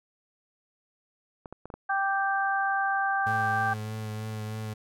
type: clicks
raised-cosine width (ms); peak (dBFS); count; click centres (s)
1; -26; 5; 1.458 / 1.526 / 1.656 / 1.702 / 1.74
type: harmonic tone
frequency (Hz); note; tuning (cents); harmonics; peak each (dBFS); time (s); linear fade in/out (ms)
392; G4; 0; 2 / 3 / 4; -27 / -32 / -28; 1.89-3.74; 10
type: tone with vibrato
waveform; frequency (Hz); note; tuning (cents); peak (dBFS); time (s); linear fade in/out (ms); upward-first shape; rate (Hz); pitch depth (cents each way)
35% pulse; 108.4; A2; -25; -31; 3.26-4.74; 10; triangle; 3.2; 22
effects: none